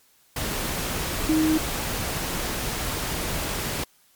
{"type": "tone in noise", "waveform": "sine", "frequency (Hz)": 313.6, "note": "D#4", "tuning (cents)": 14, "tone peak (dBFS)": -18, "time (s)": [1.29, 1.58], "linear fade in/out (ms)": 5, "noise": "pink", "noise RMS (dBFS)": -28, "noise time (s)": [0.36, 3.84], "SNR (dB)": 7, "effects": ["white hiss -60 dBFS RMS until 4.15 s", "MP3 96 kbps"]}